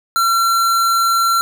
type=tone; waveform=square; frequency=1360 Hz; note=F6; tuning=46 cents flat; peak=-13 dBFS; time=0.16-1.41 s; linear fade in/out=0 ms; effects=none